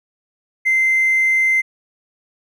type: tone with hard clipping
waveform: sine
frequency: 2077 Hz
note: C7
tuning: 13 cents flat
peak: -13 dBFS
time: 0.65-1.62 s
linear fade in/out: 20 ms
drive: 1 dB
effects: none